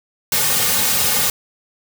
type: noise with comb filter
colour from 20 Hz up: white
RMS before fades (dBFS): -17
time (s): 0.32-1.3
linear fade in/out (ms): 2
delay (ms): 3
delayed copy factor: -0.95
effects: none